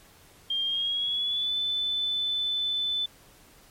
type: tone with pitch glide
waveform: sine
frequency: 3200 to 3510 Hz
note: G7 to A7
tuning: +35 to -5 cents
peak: -25 dBFS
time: 0.5-3.06 s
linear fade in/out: 5 ms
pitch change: +160 cents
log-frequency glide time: 0.64-1.55 s
effects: pink hiss -55 dBFS RMS until 3.7 s + MP3 64 kbps